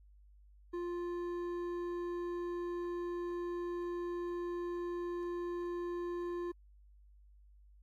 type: tone with hard clipping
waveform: sine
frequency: 349.2 Hz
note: F4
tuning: in tune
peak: -38 dBFS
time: 0.73-6.52 s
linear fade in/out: 10 ms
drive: 8 dB
effects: added 50 Hz sine -58 dBFS peak until 7.82 s + AAC 64 kbps